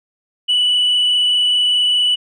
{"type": "tone with frequency modulation", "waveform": "sine", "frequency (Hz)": 2962, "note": "F#7", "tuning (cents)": 1, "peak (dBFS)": -10, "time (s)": [0.48, 2.16], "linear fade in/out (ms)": 20, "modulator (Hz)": 24.9, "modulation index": 1.3, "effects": ["tanh soft clip ceiling -10 dBFS"]}